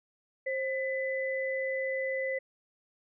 sine tone pair together, 529.9 / 2003 Hz, C5 / B6, +22 / +24 cents, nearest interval octave + major seventh, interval 2302 cents, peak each -31 / -34 dBFS, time 0.46-2.39 s, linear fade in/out 10 ms, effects none

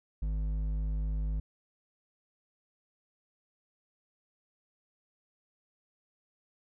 sine tone with hard clipping, 52 Hz, G#1, 3 cents sharp, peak -31 dBFS, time 0.22-1.4 s, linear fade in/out 5 ms, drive 7 dB, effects none

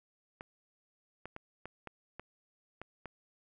clicks, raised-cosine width 0.5 ms, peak -28 dBFS, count 8, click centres 0.409 / 1.256 / 1.364 / 1.656 / 1.873 / 2.196 / 2.816 / 3.057 s, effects none

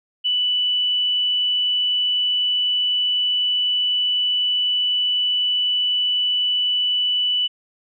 sine tone, 2972 Hz, F#7, 7 cents sharp, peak -17 dBFS, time 0.24-7.48 s, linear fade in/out 20 ms, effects none

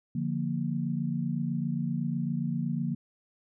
sine chord, Bb major, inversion first, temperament equal, 146.83 / 174.61 / 233.1 Hz, D3 / F3 / Bb3, 0 / 0 / 0 cents, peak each -32 dBFS, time 0.15-2.95 s, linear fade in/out 5 ms, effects none

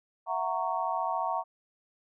sine chord, F# dominant seventh, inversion third, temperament just, 666 / 740 / 925 / 1110 Hz, E5 / F#5 / A#5 / C#6, +18 / 0 / -14 / +2 cents, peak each -35 / -33 / -32 / -34 dBFS, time 0.26-1.44 s, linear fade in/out 50 ms, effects none

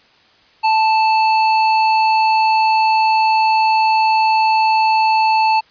square tone, 880 Hz, A5, in tune, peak -12 dBFS, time 0.63-5.61 s, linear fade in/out 20 ms, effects white hiss -51 dBFS RMS until 5.7 s + resampled to 11025 Hz

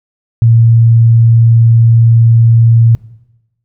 sine tone, 115.2 Hz, A#2, 20 cents flat, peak -3 dBFS, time 0.42-2.95 s, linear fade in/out 0 ms, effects noise-tail reverb RT60 1.0 s tail -21 dB re dry

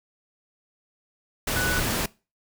sine tone in noise, 1485 Hz, F#6, 6 cents sharp, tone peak -25 dBFS, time 1.56-1.8 s, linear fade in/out 5 ms, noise pink, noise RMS -26 dBFS, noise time 1.47-2.06 s, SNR -2 dB, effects noise-tail reverb RT60 0.3 s tail -22 dB re dry

